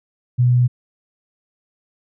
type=tone; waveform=sine; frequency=123.47 Hz; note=B2; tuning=in tune; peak=-11 dBFS; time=0.38-0.68 s; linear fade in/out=20 ms; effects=none